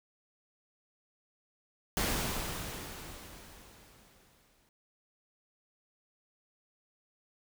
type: noise with exponential decay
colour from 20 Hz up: pink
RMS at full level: -30 dBFS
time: 1.97-4.69 s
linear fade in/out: 1 ms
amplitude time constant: 590 ms
effects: none